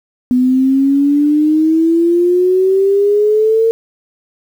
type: exponential sweep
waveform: sine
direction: up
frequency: 248.5 to 456.8 Hz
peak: -8 dBFS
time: 0.31-3.71 s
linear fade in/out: 0 ms
effects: 7-bit